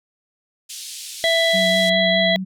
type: band-pass noise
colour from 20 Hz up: pink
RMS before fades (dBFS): -34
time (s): 0.69-1.9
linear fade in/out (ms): 10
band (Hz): 3300 to 11000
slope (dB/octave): 24
type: harmonic tone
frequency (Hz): 662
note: E5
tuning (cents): +7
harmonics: 1 / 3 / 5 / 6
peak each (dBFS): -18 / -20 / -21 / -25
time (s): 1.24-2.36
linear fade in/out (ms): 0
type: tone with vibrato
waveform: sine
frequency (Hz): 185.9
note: F#3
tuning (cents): +8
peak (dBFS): -23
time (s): 1.53-2.45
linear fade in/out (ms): 20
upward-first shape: triangle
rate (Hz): 4.9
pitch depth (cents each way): 35
effects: none